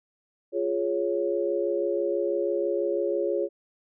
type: chord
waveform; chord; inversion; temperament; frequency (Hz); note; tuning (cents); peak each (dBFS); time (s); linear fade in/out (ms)
sine; Db major; first; equal; 349.2 / 415.3 / 554.4; F4 / Ab4 / Db5; 0 / 0 / 0; -28; 0.52-3.49; 50
effects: none